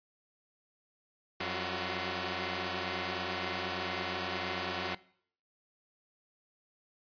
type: tone cluster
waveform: 5% pulse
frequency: 90 / 188.8 / 345.8 / 371.8 Hz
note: F#2 / F#3 / F4 / F#4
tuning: -47 / +35 / -17 / +8 cents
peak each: -28 dBFS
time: 1.4-4.95 s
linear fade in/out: 5 ms
effects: noise-tail reverb RT60 0.6 s tail -21 dB re dry + resampled to 11025 Hz